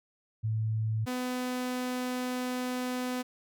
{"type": "tone pair in turn", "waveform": ["sine", "sawtooth"], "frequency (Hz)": [110, 251.1], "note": ["A2", "B3"], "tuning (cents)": [0, 29], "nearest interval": "octave + major second", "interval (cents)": 1429, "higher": "second", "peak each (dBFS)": -27, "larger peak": "neither", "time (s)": [[0.43, 1.06], [1.06, 3.23]], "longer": "second", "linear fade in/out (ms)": 20, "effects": []}